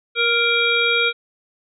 harmonic tone with a mistuned harmonic, 471.5 Hz, A#4, 20 cents sharp, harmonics 1 / 3 / 5 / 7 / 8, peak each -23 / -21 / -19 / -23 / -25 dBFS, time 0.15-1.13 s, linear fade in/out 50 ms, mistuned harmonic 3, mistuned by -22 cents, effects none

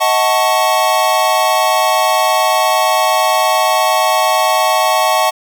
square chord, D# half-diminished seventh, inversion none, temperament equal with one note detuned, 631.3 / 740 / 880 / 1108.7 Hz, D#5 / F#5 / A5 / C#6, +25 / 0 / 0 / 0 cents, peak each -17 dBFS, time 0-5.31 s, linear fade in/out 20 ms, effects none

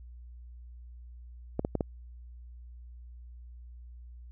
clicks, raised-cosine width 2 ms, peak -15 dBFS, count 4, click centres 1.594 / 1.649 / 1.753 / 1.808 s, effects added 60 Hz sine -45 dBFS peak until 4.31 s

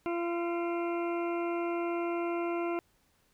harmonic tone with a mistuned harmonic, 342.6 Hz, F4, 33 cents flat, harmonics 1 / 2 / 3 / 4 / 6 / 7 / 8, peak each -31 / -37 / -41 / -43 / -47 / -48 / -49 dBFS, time 0.06-2.79 s, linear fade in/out 0 ms, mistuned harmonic 6, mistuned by +49 cents, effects pink hiss -70 dBFS RMS until 3.33 s

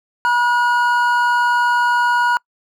triangle tone pair together, 966 / 1447.4 Hz, B5 / F#6, -39 / -39 cents, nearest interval perfect fifth, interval 700 cents, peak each -13 / -15 dBFS, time 0.25-2.37 s, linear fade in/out 0 ms, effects noise-tail reverb RT60 0.1 s tail -26 dB re dry

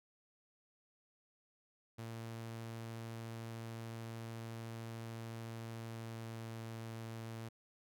sawtooth tone with pitch glide, 114.2 to 113.35 Hz, A#2 to A#2, -35 to -48 cents, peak -40 dBFS, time 1.98-7.49 s, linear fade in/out 10 ms, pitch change -13 cents, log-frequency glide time 5.72-6.59 s, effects none

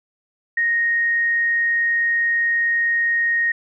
sine tone, 1864.7 Hz, A#6, in tune, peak -16 dBFS, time 0.57-3.52 s, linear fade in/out 5 ms, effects none

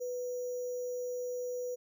sine tone with sample-and-hold, 494.6 Hz, B4, 3 cents sharp, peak -34 dBFS, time 0-1.76 s, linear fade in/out 20 ms, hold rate 6300 Hz, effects none

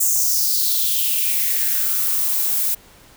violet noise with high-pass filter sweep, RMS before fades -19 dBFS, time 0-2.75 s, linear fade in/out 10 ms, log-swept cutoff 7400 to 650 Hz, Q 4.2, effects pink hiss -48 dBFS RMS until 3.16 s

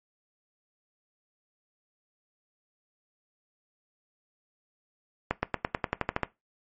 accelerating click train, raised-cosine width 0.5 ms, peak -10 dBFS, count 11, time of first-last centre 5.31-6.233 s, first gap 120 ms, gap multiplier 0.94, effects noise-tail reverb RT60 0.2 s tail -18 dB re dry + MP3 32 kbps

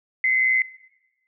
sine tone pair together, 2049 / 2171 Hz, C7 / C#7, -37 / -37 cents, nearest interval minor second, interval 100 cents, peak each -17 / -26 dBFS, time 0.24-0.62 s, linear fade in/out 2 ms, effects noise-tail reverb RT60 1.0 s tail -18 dB re dry

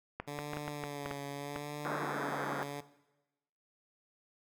clicks, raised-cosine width 0.5 ms, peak -22 dBFS, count 9, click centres 0.2 / 0.389 / 0.534 / 0.57 / 0.68 / 0.838 / 1.06 / 1.112 / 1.561 s
10% pulse tone with vibrato, 144.5 Hz, D3, 28 cents flat, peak -31 dBFS, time 0.27-2.81 s, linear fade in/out 10 ms, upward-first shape sine, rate 0.79 Hz, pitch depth 40 cents each way
white band-pass noise, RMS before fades -38 dBFS, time 1.85-2.63 s, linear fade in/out 0 ms, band 180 to 1700 Hz, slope 48 dB/octave
effects noise-tail reverb RT60 1.0 s tail -17 dB re dry

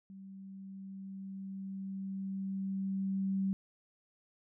sine tone with level ramp, 193.3 Hz, G3, 24 cents flat, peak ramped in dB -47 to -29 dBFS, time 0.1-3.53 s, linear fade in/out 0 ms, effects none

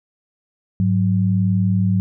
sine tone pair together, 103.83 / 184.73 Hz, G#2 / F#3, 0 / -3 cents, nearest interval minor seventh, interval 997 cents, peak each -17 dBFS, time 0.8-2 s, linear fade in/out 0 ms, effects none

